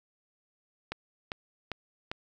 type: click train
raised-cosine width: 0.3 ms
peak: -18 dBFS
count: 4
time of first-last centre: 0.92-2.115 s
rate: 2.51 Hz
effects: none